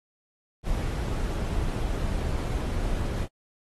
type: noise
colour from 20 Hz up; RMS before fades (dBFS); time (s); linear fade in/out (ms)
brown; -28; 0.63-3.28; 50
effects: AAC 32 kbps